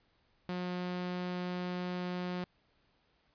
sawtooth tone, 179.7 Hz, F3, 50 cents sharp, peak -31 dBFS, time 0.49-2.44 s, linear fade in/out 0 ms, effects pink hiss -72 dBFS RMS until 3.34 s + resampled to 11025 Hz

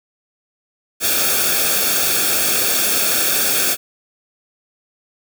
white noise with comb filter, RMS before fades -17 dBFS, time 1-3.77 s, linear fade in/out 50 ms, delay 1 ms, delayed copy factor -0.7, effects none

